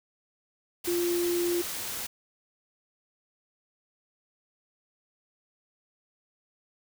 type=tone in noise; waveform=sine; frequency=348 Hz; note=F4; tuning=6 cents flat; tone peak=-25 dBFS; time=0.87-1.62 s; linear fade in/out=10 ms; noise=white; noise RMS=-35 dBFS; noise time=0.84-2.07 s; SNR=+7 dB; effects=none